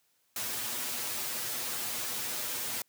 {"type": "noise with comb filter", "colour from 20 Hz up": "white", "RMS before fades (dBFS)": -35, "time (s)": [0.36, 2.82], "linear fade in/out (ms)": 2, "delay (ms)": 8.2, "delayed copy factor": 0.9, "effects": ["white hiss -72 dBFS RMS until 2.88 s", "high-pass 100 Hz 12 dB/octave"]}